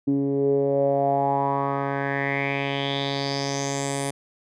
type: tone with low-pass filter sweep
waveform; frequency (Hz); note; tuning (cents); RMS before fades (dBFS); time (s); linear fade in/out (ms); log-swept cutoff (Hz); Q
10% pulse; 139.1; C#3; +6; -24; 0.07-4.11; 10; 290 to 9600; 5.3
effects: none